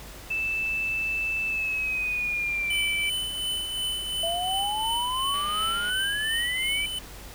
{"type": "tone with pitch glide", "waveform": "sine", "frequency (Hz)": [2640, 2325], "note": ["E7", "D7"], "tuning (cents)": [2, -18], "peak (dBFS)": -25, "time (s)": [0.3, 3.1], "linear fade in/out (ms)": 10, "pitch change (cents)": -220, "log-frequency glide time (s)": [1.47, 2.8]}
{"type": "tone with tremolo", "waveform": "square", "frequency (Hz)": 3018, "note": "F#7", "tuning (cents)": 34, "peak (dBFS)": -26, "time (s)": [2.7, 6.99], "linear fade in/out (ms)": 5, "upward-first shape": "triangle", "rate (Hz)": 2.8, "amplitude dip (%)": 50}
{"type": "exponential sweep", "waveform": "sine", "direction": "up", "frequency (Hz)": [659.3, 2349], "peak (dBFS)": -27, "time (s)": [4.23, 6.86], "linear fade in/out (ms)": 5}
{"type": "click train", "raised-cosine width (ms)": 0.3, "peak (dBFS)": -26, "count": 116, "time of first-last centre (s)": [5.34, 5.896], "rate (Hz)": 207}
{"effects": ["added 50 Hz sine -44 dBFS peak until 7.34 s", "pink hiss -44 dBFS RMS until 7.34 s"]}